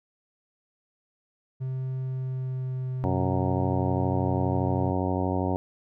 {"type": "tone with pitch glide", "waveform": "triangle", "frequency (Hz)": [130.5, 126.86], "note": ["C3", "B2"], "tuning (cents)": [-4, 47], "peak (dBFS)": -26, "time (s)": [1.6, 4.92], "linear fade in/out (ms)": 20, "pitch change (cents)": -49, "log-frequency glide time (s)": [1.99, 4.06]}
{"type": "harmonic tone", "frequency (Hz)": 92.5, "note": "F#2", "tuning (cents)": 0, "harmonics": [1, 2, 3, 4, 5, 6, 7, 8, 9, 10], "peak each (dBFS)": [-29, -32, -30, -33, -37, -35, -37, -35, -40, -36], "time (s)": [3.04, 5.56], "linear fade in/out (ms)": 0}
{"effects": []}